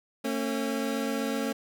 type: tone pair together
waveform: 25% pulse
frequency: 224.9 / 272.9 Hz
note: A3 / C#4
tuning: +38 / -27 cents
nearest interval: minor third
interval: 335 cents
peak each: -27 dBFS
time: 0.24-1.53 s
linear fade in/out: 10 ms
effects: none